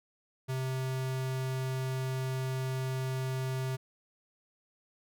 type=tone; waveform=square; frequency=130.8 Hz; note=C3; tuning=in tune; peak=-32 dBFS; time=0.48-3.77 s; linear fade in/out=20 ms; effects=none